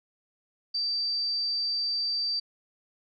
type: tone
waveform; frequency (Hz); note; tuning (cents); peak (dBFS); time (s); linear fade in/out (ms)
sine; 4657; D8; -15; -26; 0.74-2.4; 10
effects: none